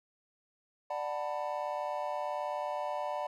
triangle chord, B minor seventh, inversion first, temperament just, 592.7 / 740.8 / 889 / 987.8 Hz, D5 / F#5 / A5 / B5, +16 / +2 / +18 / 0 cents, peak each -35 / -37 / -38 / -38 dBFS, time 0.9-3.27 s, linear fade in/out 5 ms, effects none

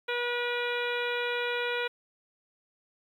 harmonic tone, 483.4 Hz, B4, 37 cents flat, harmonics 1 / 2 / 3 / 4 / 5 / 6 / 7 / 8, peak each -32 / -38 / -34 / -39 / -36 / -43 / -41 / -43 dBFS, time 0.08-1.88 s, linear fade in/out 10 ms, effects 10-bit

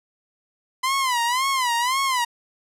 sawtooth tone with vibrato, 1012 Hz, B5, 42 cents sharp, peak -16 dBFS, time 0.83-2.25 s, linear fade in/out 10 ms, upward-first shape sine, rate 1.9 Hz, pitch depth 140 cents each way, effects low-pass 12000 Hz 12 dB/octave

